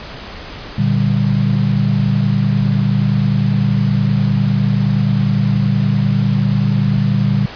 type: chord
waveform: sine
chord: G minor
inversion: first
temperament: equal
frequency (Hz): 116.54 / 146.83 / 196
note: Bb2 / D3 / G3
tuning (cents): 0 / 0 / 0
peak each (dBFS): -16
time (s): 0.78-7.46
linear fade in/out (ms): 5
effects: pink hiss -31 dBFS RMS until 7.55 s + resampled to 11025 Hz